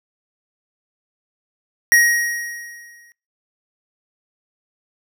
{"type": "tone with exponential decay", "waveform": "square", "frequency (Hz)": 1888, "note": "A#6", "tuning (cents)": 22, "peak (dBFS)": -9, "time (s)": [1.92, 3.12], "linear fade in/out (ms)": 0, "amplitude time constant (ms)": 260, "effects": ["noise-tail reverb RT60 0.3 s tail -25 dB re dry"]}